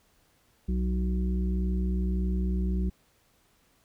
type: harmonic tone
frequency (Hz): 61.74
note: B1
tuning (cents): 0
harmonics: 1 / 3 / 5 / 6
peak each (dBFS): -26 / -30 / -43 / -41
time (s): 0.68-2.9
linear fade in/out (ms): 10
effects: pink hiss -66 dBFS RMS until 3.84 s